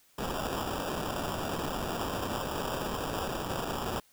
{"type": "noise with sample-and-hold", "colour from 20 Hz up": "white", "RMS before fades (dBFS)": -34, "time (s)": [0.18, 4], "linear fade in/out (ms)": 5, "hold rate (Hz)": 2100, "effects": ["white hiss -64 dBFS RMS until 4.12 s"]}